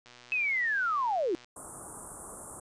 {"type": "click train", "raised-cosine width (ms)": 0.2, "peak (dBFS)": -34, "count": 170, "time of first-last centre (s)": [0.06, 1.445], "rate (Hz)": 122}
{"type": "linear sweep", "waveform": "sine", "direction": "down", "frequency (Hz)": [2598, 311.1], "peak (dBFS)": -26, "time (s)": [0.32, 1.35], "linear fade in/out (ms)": 0}
{"type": "band-stop noise", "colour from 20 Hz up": "white", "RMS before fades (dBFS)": -38, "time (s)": [1.56, 2.6], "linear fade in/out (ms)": 5, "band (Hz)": [1300, 8400], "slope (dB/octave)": 48}
{"effects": ["resampled to 22050 Hz"]}